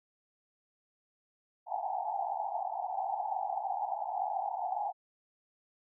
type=band-pass noise; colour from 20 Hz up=pink; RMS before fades=-35 dBFS; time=1.66-4.93 s; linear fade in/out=50 ms; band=710 to 870 Hz; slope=96 dB/octave; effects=none